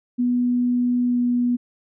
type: tone with pitch glide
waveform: sine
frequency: 245.3 to 243.7 Hz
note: B3 to B3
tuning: -12 to -23 cents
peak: -17 dBFS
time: 0.18-1.57 s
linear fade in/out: 20 ms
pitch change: -11 cents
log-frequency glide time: 1.07-1.18 s
effects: none